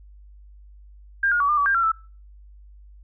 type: tone with pitch steps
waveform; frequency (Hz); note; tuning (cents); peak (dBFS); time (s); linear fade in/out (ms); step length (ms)
sine; 1600 / 1430 / 1137 / 1200 / 1144 / 1597 / 1364 / 1319; G6 / F6 / C#6 / D6 / D6 / G6 / F6 / E6; +35 / +41 / +44 / +37 / -46 / +32 / -41 / +1; -17; 1.23-1.918; 5; 86
effects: noise-tail reverb RT60 0.4 s tail -25 dB re dry + added 50 Hz sine -44 dBFS peak until 3.03 s